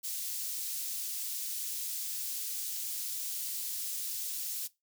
white high-pass noise, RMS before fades -37 dBFS, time 0.03-4.68 s, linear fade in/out 20 ms, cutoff 4600 Hz, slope 12 dB/octave, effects noise-tail reverb RT60 0.2 s tail -19 dB re dry

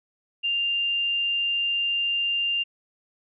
sine tone, 2794 Hz, F7, in tune, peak -22 dBFS, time 0.43-2.64 s, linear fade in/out 20 ms, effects none

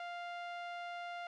sawtooth tone with low-pass filter, 698.5 Hz, F5, in tune, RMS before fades -44 dBFS, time 0-1.27 s, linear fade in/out 2 ms, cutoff 2800 Hz, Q 0.92, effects none

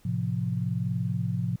sine chord, F major, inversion first, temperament equal, 110 / 130.81 / 174.61 Hz, A2 / C3 / F3, 0 / 0 / 0 cents, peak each -30 dBFS, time 0.05-1.56 s, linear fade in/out 5 ms, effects pink hiss -61 dBFS RMS until 1.6 s

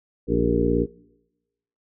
harmonic tone with a mistuned harmonic, 58.27 Hz, A#1, in tune, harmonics 1 / 2 / 3 / 4 / 5 / 6 / 7 / 8, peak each -27 / -30 / -27 / -27 / -24 / -29 / -26 / -25 dBFS, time 0.27-0.87 s, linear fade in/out 50 ms, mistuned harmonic 6, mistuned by +96 cents, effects noise-tail reverb RT60 1.0 s tail -24 dB re dry

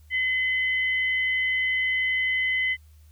sine tone pair together, 2033 / 3044 Hz, B6 / F#7, +50 / +48 cents, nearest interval perfect fifth, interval 698 cents, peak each -22 / -33 dBFS, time 0.1-2.77 s, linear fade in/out 50 ms, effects added 76 Hz sine -49 dBFS peak until 3.11 s + white hiss -65 dBFS RMS until 3.11 s

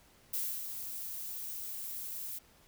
violet noise with ADSR envelope, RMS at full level -34 dBFS, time 0.33-2.39 s, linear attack 8 ms, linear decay 290 ms, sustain -7 dB, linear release 12 ms, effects pink hiss -63 dBFS RMS until 2.67 s

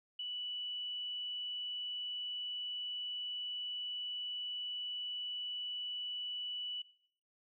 sine tone, 2960 Hz, F#7, in tune, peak -38 dBFS, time 0.19-6.82 s, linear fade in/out 5 ms, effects noise-tail reverb RT60 0.6 s tail -18 dB re dry

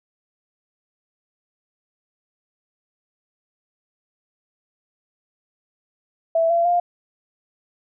sine tone with pitch steps, 659.3 / 680.2 / 701.7 Hz, E5 / F5 / F5, 0 / -46 / +8 cents, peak -15 dBFS, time 6.35-6.8 s, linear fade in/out 5 ms, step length 150 ms, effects none

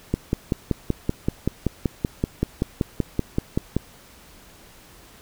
click train, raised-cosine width 3 ms, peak -7 dBFS, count 20, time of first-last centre 0.14-3.766 s, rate 5.24 Hz, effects pink hiss -49 dBFS RMS until 5.21 s

